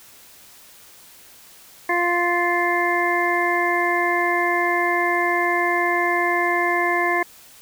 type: harmonic tone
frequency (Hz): 349.2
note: F4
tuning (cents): 0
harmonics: 1 / 2 / 3 / 5 / 6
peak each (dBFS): -24 / -24 / -24 / -24 / -24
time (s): 1.89-7.23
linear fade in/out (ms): 5
effects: white hiss -47 dBFS RMS until 7.61 s